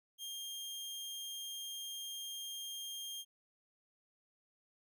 sawtooth tone, 3210 Hz, G7, 40 cents sharp, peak -39 dBFS, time 0.18-3.25 s, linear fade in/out 50 ms, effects none

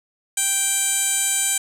15% pulse tone with band-pass filter, 784 Hz, G5, in tune, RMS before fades -21 dBFS, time 0.37-1.58 s, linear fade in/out 5 ms, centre 8700 Hz, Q 2.4, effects none

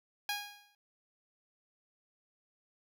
10% pulse tone with exponential decay, 821 Hz, G#5, 20 cents flat, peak -23 dBFS, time 0.29-0.75 s, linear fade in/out 2 ms, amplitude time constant 100 ms, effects none

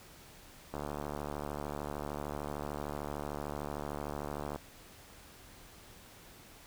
click train, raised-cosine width 1 ms, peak -24 dBFS, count 281, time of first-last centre 0.74-4.56 s, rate 73.3 Hz, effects pink hiss -55 dBFS RMS until 6.66 s

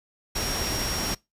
sine tone in noise, 5588 Hz, F8, in tune, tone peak -31 dBFS, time 0.35-1.15 s, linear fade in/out 10 ms, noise pink, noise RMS -29 dBFS, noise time 0.35-1.15 s, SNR -5 dB, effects noise-tail reverb RT60 0.2 s tail -23 dB re dry + resampled to 32000 Hz

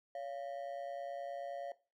triangle ring-modulated tone, 628 Hz, D#5, 16 cents sharp, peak -35 dBFS, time 0.15-1.72 s, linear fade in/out 2 ms, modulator 64.8 Hz, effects noise-tail reverb RT60 0.3 s tail -17 dB re dry

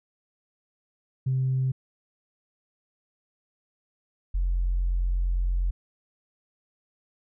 sine tone pair in turn, 130.81 / 44.33 Hz, C3 / F1, 0 / +27 cents, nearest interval octave + perfect fifth, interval 1873 cents, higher first, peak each -21 dBFS, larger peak neither, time 1.26-1.72 / 4.34-5.71 s, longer second, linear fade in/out 10 ms, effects tanh soft clip ceiling -18 dBFS

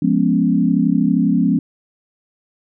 sine chord, C# dominant seventh, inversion first, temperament equal with one note detuned, 174.61 / 207.7 / 245.2 / 277.2 Hz, E#3 / G#3 / B3 / C#4, 0 / 0 / -12 / 0 cents, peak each -18 dBFS, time 0.02-1.59 s, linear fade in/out 5 ms, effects none

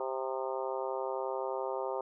harmonic tone with a mistuned harmonic, 131.6 Hz, C3, 10 cents sharp, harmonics 3 / 4 / 5 / 6 / 7 / 8 / 9, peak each -38 / -37 / -41 / -42 / -40 / -46 / -46 dBFS, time 0-2.01 s, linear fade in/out 2 ms, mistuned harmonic 9, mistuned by +49 cents, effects none

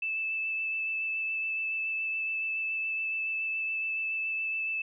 sine tone with vibrato, 2631 Hz, E7, 4 cents flat, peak -29 dBFS, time 0.02-4.82 s, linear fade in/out 5 ms, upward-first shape sine, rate 7.1 Hz, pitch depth 10 cents each way, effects none

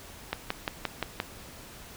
click train, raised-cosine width 0.3 ms, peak -12 dBFS, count 6, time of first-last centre 0.33-1.201 s, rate 5.74 Hz, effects pink hiss -47 dBFS RMS until 1.96 s

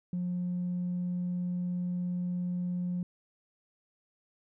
triangle tone with tanh clipping, 178.3 Hz, F3, 36 cents sharp, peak -30 dBFS, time 0.13-3.03 s, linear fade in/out 2 ms, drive 5 dB, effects none

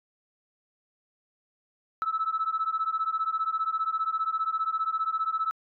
sine beating tone pair, 1300 / 1315 Hz, E6 / E6, -24 / -5 cents, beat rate 15 Hz, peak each -28 dBFS, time 2.02-5.51 s, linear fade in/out 0 ms, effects tanh soft clip ceiling -19 dBFS

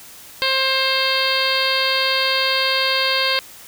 harmonic tone with a mistuned harmonic, 530 Hz, C5, 22 cents sharp, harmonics 1 / 2 / 3 / 4 / 5 / 6 / 7 / 8 / 9, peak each -25 / -25 / -25 / -25 / -25 / -25 / -25 / -25 / -25 dBFS, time 0.42-3.39 s, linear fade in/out 0 ms, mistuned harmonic 9, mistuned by -32 cents, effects white hiss -41 dBFS RMS until 3.67 s

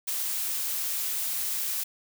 blue noise, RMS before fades -30 dBFS, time 0.07-1.84 s, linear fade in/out 10 ms, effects none

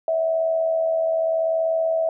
sine tone with amplitude modulation, 651 Hz, E5, 22 cents flat, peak -16 dBFS, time 0.08-2.09 s, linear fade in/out 2 ms, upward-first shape sine, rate 80.8 Hz, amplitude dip 50%, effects none

